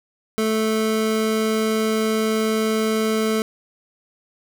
square tone pair together, 219.2 / 438.4 Hz, A3 / A4, -6 / -6 cents, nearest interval octave, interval 1200 cents, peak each -22 dBFS, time 0.38-3.42 s, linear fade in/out 0 ms, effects none

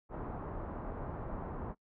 pink low-pass noise, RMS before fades -41 dBFS, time 0.09-1.75 s, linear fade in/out 50 ms, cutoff 1200 Hz, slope 24 dB/octave, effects noise-tail reverb RT60 0.1 s tail -23 dB re dry

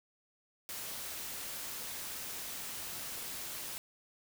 white noise, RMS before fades -42 dBFS, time 0.69-3.78 s, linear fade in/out 0 ms, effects none

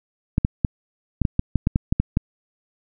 clicks, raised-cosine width 5 ms, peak -5 dBFS, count 12, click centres 0.381 / 0.449 / 0.648 / 1.217 / 1.252 / 1.394 / 1.557 / 1.671 / 1.759 / 1.925 / 2 / 2.171 s, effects none

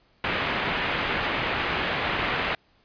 white low-pass noise, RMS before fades -27 dBFS, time 0.24-2.55 s, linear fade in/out 2 ms, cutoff 2800 Hz, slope 24 dB/octave, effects pink hiss -63 dBFS RMS until 2.84 s + resampled to 11025 Hz

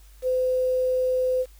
sine tone with quantisation, 510 Hz, C5, 44 cents flat, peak -20 dBFS, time 0.22-1.46 s, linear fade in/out 50 ms, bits 8, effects added 50 Hz sine -47 dBFS peak until 1.59 s + white hiss -58 dBFS RMS until 1.59 s

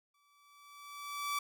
sawtooth tone with exponential growth, 1155 Hz, D6, 29 cents flat, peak -28 dBFS, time 0.14-1.39 s, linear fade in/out 5 ms, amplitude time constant 270 ms, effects none

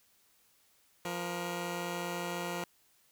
10% pulse tone pair together, 174.61 / 473.6 Hz, F3 / A#4, 0 / +27 cents, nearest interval octave + perfect fourth, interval 1727 cents, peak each -28 / -32 dBFS, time 1.05-2.64 s, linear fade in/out 2 ms, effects white hiss -68 dBFS RMS until 3.11 s

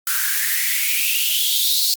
blue noise with high-pass filter sweep, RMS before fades -19 dBFS, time 0.07-1.94 s, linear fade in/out 2 ms, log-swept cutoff 1400 to 4400 Hz, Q 7.5, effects Opus 32 kbps

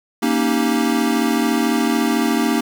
square chord, Eb dominant seventh, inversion second, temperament equal, 233.1 / 277.2 / 311.1 / 392 Hz, Bb3 / Db4 / Eb4 / G4, 0 / 0 / 0 / 0 cents, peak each -20 / -22 / -22 / -26 dBFS, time 0.22-2.61 s, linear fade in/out 10 ms, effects 7-bit

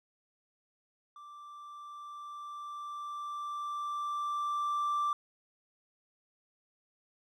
triangle tone with level ramp, 1174.7 Hz, D6, in tune, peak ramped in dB -46 to -25 dBFS, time 1.16-5.13 s, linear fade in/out 2 ms, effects tanh soft clip ceiling -23 dBFS

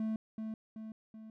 triangle tone with echo, 219.5 Hz, A3, 4 cents flat, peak -30 dBFS, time 0-0.16 s, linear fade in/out 2 ms, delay 380 ms, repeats 3, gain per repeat -5 dB, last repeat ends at 1.3 s, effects none

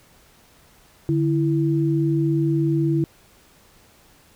sine tone pair together, 146.83 / 330.1 Hz, D3 / E4, 0 / +2 cents, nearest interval octave + major second, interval 1402 cents, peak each -20 dBFS, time 1.09-3.04 s, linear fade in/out 0 ms, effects pink hiss -54 dBFS RMS until 4.35 s

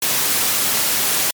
white noise, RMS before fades -18 dBFS, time 0.02-1.31 s, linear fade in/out 5 ms, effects high-pass 100 Hz 12 dB/octave + MP3 96 kbps

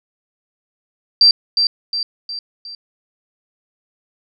sine tone with echo, 4699 Hz, D8, in tune, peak -6 dBFS, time 1.21-1.31 s, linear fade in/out 2 ms, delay 360 ms, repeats 4, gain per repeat -6 dB, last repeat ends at 2.75 s, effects none

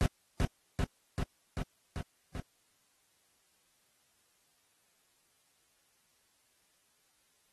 brown noise with echo, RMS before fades -26 dBFS, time 0.01-0.06 s, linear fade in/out 0 ms, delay 390 ms, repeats 6, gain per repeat -2 dB, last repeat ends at 2.4 s, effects white hiss -72 dBFS RMS until 7.52 s + AAC 32 kbps

